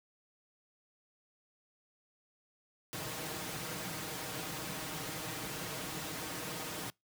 pink noise with comb filter, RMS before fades -40 dBFS, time 2.93-6.9 s, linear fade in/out 0 ms, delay 6.4 ms, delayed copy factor +0.6, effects noise-tail reverb RT60 0.2 s tail -26 dB re dry + high-pass 100 Hz 12 dB/octave

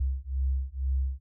sine beating tone pair, 65.41 / 67.51 Hz, C2 / C#2, 0 / -45 cents, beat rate 2.1 Hz, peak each -29 dBFS, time 0-1.2 s, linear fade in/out 10 ms, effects none

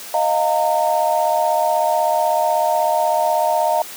sine chord, Eb suspended second, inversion none, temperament equal with one note detuned, 622.3 / 698.5 / 915.8 Hz, Eb5 / F5 / Bb5, 0 / 0 / -31 cents, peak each -19 dBFS, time 0.14-3.82 s, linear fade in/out 2 ms, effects white hiss -34 dBFS RMS until 3.96 s + high-pass 200 Hz 12 dB/octave

